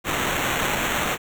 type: noise with sample-and-hold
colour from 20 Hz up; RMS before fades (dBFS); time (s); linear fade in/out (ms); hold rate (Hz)
white; -24; 0.04-1.18; 50; 4900
effects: none